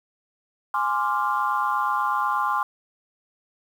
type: chord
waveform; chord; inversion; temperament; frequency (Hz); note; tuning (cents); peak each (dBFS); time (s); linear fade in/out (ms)
sine; D half-diminished seventh; second; equal; 830.6 / 1046.5 / 1174.7 / 1396.9; Ab5 / C6 / D6 / F6; 0 / 0 / 0 / 0; -27 / -24 / -26 / -29; 0.74-2.63; 2
effects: tanh soft clip ceiling -10 dBFS + 8-bit